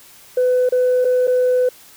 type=tone with dropouts; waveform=sine; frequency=502 Hz; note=B4; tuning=28 cents sharp; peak=-11 dBFS; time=0.37-1.69 s; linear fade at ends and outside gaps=5 ms; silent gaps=0.691-0.722 / 1.046-1.05 / 1.271-1.277 s; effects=tanh soft clip ceiling -10 dBFS + white hiss -45 dBFS RMS until 1.96 s